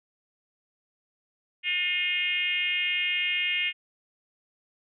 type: tone with frequency modulation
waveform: sine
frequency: 2489 Hz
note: D#7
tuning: in tune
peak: -24 dBFS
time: 1.63-3.73 s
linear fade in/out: 50 ms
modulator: 346 Hz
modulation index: 1.5
effects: none